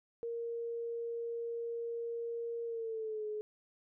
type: tone with pitch glide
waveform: sine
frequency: 466.2 to 425 Hz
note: A#4 to G#4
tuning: 0 to +40 cents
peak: -36 dBFS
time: 0.23-3.41 s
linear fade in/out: 0 ms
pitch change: -160 cents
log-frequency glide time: 2.65-3.26 s
effects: none